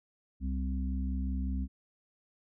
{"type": "harmonic tone", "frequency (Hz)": 65.41, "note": "C2", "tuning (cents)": 0, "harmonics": [1, 3, 4], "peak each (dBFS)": [-31, -38, -40], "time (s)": [0.4, 1.68], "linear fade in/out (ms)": 50, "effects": []}